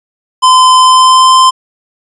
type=tone with pitch glide; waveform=square; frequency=1025 to 1037.5 Hz; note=C6 to C6; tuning=-36 to -15 cents; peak=-3 dBFS; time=0.42-1.51 s; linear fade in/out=20 ms; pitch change=+21 cents; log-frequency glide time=0.77-1.36 s; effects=resampled to 22050 Hz